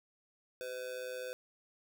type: tone with amplitude modulation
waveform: square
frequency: 506 Hz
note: B4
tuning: 42 cents sharp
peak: -37 dBFS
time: 0.61-1.33 s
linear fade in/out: 0 ms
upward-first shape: sine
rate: 120 Hz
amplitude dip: 70%
effects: none